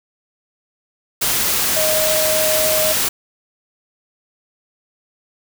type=tone in noise; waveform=sine; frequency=624 Hz; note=D#5; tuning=5 cents sharp; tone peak=-18 dBFS; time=1.76-2.93 s; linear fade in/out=10 ms; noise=white; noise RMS=-18 dBFS; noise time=1.21-3.09 s; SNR=-3 dB; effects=none